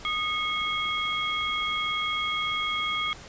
sine tone cluster, 1236 / 2182 / 3284 Hz, D#6 / C#7 / G#7, -12 / -28 / -20 cents, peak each -30 dBFS, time 0.05-3.13 s, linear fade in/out 0 ms, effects pink hiss -45 dBFS RMS until 3.28 s + resampled to 16000 Hz

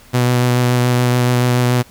sawtooth tone with vibrato, 123.47 Hz, B2, in tune, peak -8 dBFS, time 0.13-1.83 s, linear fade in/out 20 ms, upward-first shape sine, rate 7 Hz, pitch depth 14 cents each way, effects pink hiss -45 dBFS RMS until 1.9 s

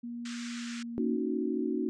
sine tone with pitch glide, 237.6 to 234.2 Hz, A#3 to A#3, +33 to +8 cents, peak -36 dBFS, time 0.03-1.16 s, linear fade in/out 10 ms, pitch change -25 cents, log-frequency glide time 0.49-0.95 s
pink band-pass noise, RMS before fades -45 dBFS, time 0.25-0.83 s, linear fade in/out 5 ms, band 1300 to 7900 Hz, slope 48 dB/octave
sine chord, D# minor seventh, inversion second, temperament equal, 233.1 / 277.2 / 311.1 / 370 Hz, A#3 / C#4 / D#4 / F#4, 0 / 0 / 0 / 0 cents, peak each -34 dBFS, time 0.98-1.89 s, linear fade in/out 0 ms
effects none

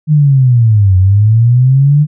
sine linear two-way sweep, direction down then up, 155.56 to 91.1 to 151.7 Hz, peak -4 dBFS, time 0.07-2.07 s, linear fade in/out 50 ms, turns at 0.97 s, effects none

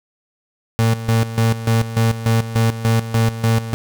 35% pulse tone with tremolo, 113.6 Hz, A#2, 44 cents flat, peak -11 dBFS, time 0.79-3.74 s, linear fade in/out 0 ms, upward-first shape square, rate 3.4 Hz, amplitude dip 75%, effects 7-bit

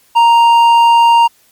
sine tone with hard clipping, 932.3 Hz, A#5, in tune, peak -6 dBFS, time 0.15-1.28 s, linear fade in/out 20 ms, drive 6 dB, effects white hiss -51 dBFS RMS until 1.51 s + MP3 96 kbps

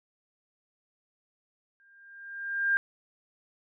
sine tone with exponential growth, 1600 Hz, G6, 35 cents sharp, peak -20 dBFS, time 1.8-2.77 s, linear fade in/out 0 ms, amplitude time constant 210 ms, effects none

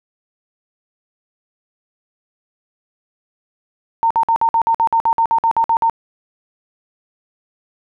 sine tone bursts, 913 Hz, A#5, 36 cents flat, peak -11 dBFS, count 15, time 4.03-5.897 s, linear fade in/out 0 ms, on 75 ms, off 53 ms, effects none

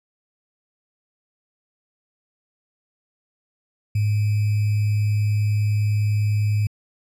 sine tone with sample-and-hold, 104.9 Hz, G#2, 18 cents sharp, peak -17 dBFS, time 3.95-6.67 s, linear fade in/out 5 ms, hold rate 2450 Hz, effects resampled to 32000 Hz

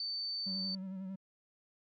sine tone, 4553 Hz, C#8, 45 cents sharp, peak -35 dBFS, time 0-0.75 s, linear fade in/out 2 ms
triangle tone with vibrato, 190 Hz, F#3, 46 cents sharp, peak -37 dBFS, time 0.46-1.16 s, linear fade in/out 10 ms, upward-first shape sine, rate 11 Hz, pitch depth 40 cents each way
effects MP3 64 kbps

